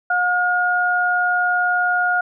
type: tone pair together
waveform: sine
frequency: 720 / 1430.5 Hz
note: F#5 / F6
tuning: -47 / +41 cents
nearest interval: octave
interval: 1188 cents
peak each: -20 / -17 dBFS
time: 0.1-2.21 s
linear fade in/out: 5 ms
effects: none